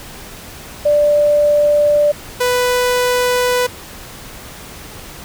sine / sawtooth tone pair in turn, 589 / 495.3 Hz, D5 / B4, +5 / +5 cents, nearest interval minor third, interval 300 cents, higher first, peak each -9 dBFS, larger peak neither, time 0.85-2.12 / 2.4-3.67 s, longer neither, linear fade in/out 10 ms, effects pink hiss -34 dBFS RMS until 5.24 s

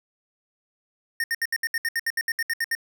square tone bursts, 1834 Hz, A#6, 29 cents flat, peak -23 dBFS, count 15, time 1.2-2.751 s, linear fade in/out 2 ms, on 39 ms, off 69 ms, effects none

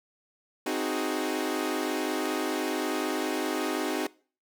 sawtooth chord, Ab dominant seventh, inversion first, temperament equal, 261.6 / 311.1 / 370 / 415.3 Hz, C4 / Eb4 / Gb4 / Ab4, 0 / 0 / 0 / 0 cents, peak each -30 / -28 / -29 / -31 dBFS, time 0.66-4.07 s, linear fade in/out 5 ms, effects noise-tail reverb RT60 0.4 s tail -22 dB re dry

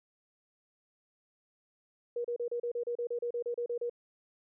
sine tone bursts, 477.7 Hz, A#4, 42 cents sharp, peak -31 dBFS, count 15, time 2.16-3.897 s, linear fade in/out 5 ms, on 85 ms, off 33 ms, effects none

